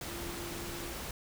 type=tone in noise; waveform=sine; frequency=343.7 Hz; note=F4; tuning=28 cents flat; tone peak=-44 dBFS; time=0.08-0.93 s; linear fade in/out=2 ms; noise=pink; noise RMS=-41 dBFS; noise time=0.01-1.11 s; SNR=-6 dB; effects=none